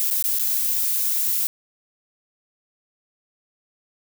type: noise with dropouts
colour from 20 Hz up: violet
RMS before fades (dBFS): -22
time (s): 0-1.47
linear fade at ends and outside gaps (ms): 0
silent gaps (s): 0.102-0.11 / 0.225-0.24 / 0.387-0.395
effects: none